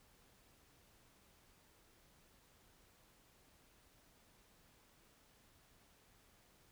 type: silence
effects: pink hiss -69 dBFS RMS until 6.71 s